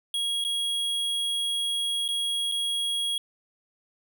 square tone with dropouts, 3300 Hz, G#7, 12 cents flat, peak -26 dBFS, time 0.14-3.18 s, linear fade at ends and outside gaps 2 ms, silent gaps 0.441-0.448 / 2.08-2.087 / 2.516-2.52 s, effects none

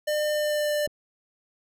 square tone with pitch glide, 602 to 594.1 Hz, D5 to D5, +43 to +20 cents, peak -24 dBFS, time 0.07-0.87 s, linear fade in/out 10 ms, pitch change -23 cents, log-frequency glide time 0.29-0.74 s
click, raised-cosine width 2 ms, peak -28 dBFS, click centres 0.875 s
effects none

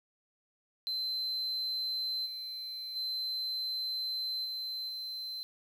triangle tone with level steps, 4080 Hz, C8, 44 cents flat, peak -30 / -37 / -31 / -34 / -36 dBFS, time 0.87-5.43 s, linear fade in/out 0 ms, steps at 2.25 / 2.95 / 4.44 / 4.88 s, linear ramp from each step 20 ms, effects tanh soft clip ceiling -26 dBFS + 10-bit

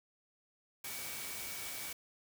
sine tone in noise, 2273 Hz, C#7, 43 cents sharp, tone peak -50 dBFS, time 0.84-1.93 s, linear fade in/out 5 ms, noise white, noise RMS -43 dBFS, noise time 0.84-1.93 s, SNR -10 dB, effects none

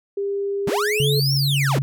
sine tone with pitch glide, 399.3 to 430.4 Hz, G4 to A4, +32 to -38 cents, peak -21 dBFS, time 0.17-1.2 s, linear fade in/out 5 ms, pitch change +130 cents, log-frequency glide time 0.64-1.04 s
45% pulse linear two-way sweep, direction up then down, 89 to 5590 to 89 Hz, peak -21 dBFS, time 0.67-1.79 s, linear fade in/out 5 ms, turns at 1.34 s
sine tone with vibrato, 138.59 Hz, C#3, in tune, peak -18 dBFS, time 1-1.82 s, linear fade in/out 0 ms, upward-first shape sine, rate 2.4 Hz, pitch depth 24 cents each way
effects none

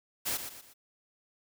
white noise with echo, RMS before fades -32 dBFS, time 0.25-0.38 s, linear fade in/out 20 ms, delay 120 ms, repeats 3, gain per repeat -8 dB, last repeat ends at 0.74 s, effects none

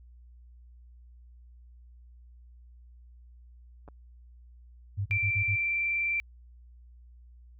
clicks, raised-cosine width 1 ms, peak -35 dBFS, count 2, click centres 3.879 / 3.886 s
sine tone bursts, 99.5 Hz, G2, 26 cents sharp, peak -27 dBFS, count 5, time 4.97-5.563 s, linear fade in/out 20 ms, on 89 ms, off 37 ms
sine tone with vibrato, 2349 Hz, D7, in tune, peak -26 dBFS, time 5.11-6.2 s, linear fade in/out 0 ms, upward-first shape square, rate 20 Hz, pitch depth 13 cents each way
effects added 60 Hz sine -50 dBFS peak until 7.59 s

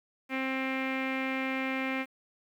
sawtooth tone with low-pass filter, 264.1 Hz, C4, 16 cents sharp, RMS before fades -32 dBFS, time 0.29-2.06 s, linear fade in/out 50 ms, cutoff 2300 Hz, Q 5.4, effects 10-bit

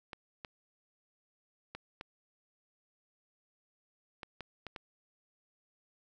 clicks, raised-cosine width 0.3 ms, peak -26 dBFS, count 8, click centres 0.132 / 0.448 / 1.75 / 2.011 / 4.232 / 4.407 / 4.667 / 4.762 s, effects none

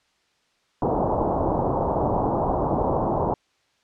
white low-pass noise, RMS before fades -23 dBFS, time 0.82-3.34 s, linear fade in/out 2 ms, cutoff 960 Hz, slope 48 dB/octave, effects white hiss -66 dBFS RMS until 3.83 s + low-pass 5000 Hz 12 dB/octave

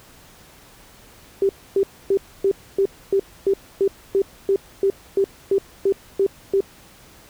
sine tone bursts, 391.9 Hz, G4, in tune, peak -14 dBFS, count 16, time 1.42-6.606 s, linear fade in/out 2 ms, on 71 ms, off 270 ms, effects pink hiss -48 dBFS RMS until 7.29 s

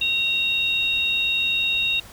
sine tone pair together, 2750 / 3731 Hz, F7 / A#7, -27 / +1 cents, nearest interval perfect fourth, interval 528 cents, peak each -22 dBFS, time 0.01-2 s, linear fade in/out 5 ms, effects added 50 Hz sine -51 dBFS peak until 2.12 s + pink hiss -44 dBFS RMS until 2.12 s

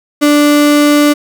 35% pulse tone, 293.5 Hz, D4, 1 cent flat, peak -4 dBFS, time 0.21-1.14 s, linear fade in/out 20 ms, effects none

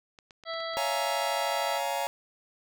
clicks, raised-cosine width 0.2 ms, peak -32 dBFS, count 6, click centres 0.188 / 0.308 / 0.437 / 0.537 / 0.604 / 0.736 s
harmonic tone, 659.3 Hz, E5, in tune, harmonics 1 / 2 / 3 / 5 / 6 / 7, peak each -35 / -38 / -40 / -42 / -43 / -43 dBFS, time 0.45-1.81 s, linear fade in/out 50 ms
45% pulse chord, Bb minor seventh, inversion first, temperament just, 559.4 / 699.2 / 839.1 / 932.3 Hz, Db5 / F5 / Ab5 / Bb5, +16 / +2 / +18 / 0 cents, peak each -34 dBFS, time 0.77-2.07 s, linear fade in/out 0 ms
effects none

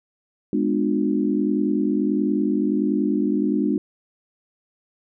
sine chord, G# diminished seventh, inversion none, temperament just, 207.7 / 249.2 / 299 / 358.8 Hz, G#3 / B3 / D4 / F4, 0 / +16 / +31 / +47 cents, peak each -23 / -25 / -22 / -27 dBFS, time 0.53-3.78 s, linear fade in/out 2 ms, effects none

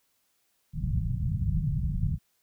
white low-pass noise, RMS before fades -28 dBFS, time 0.73-2.19 s, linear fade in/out 50 ms, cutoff 170 Hz, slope 48 dB/octave, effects white hiss -72 dBFS RMS until 2.42 s

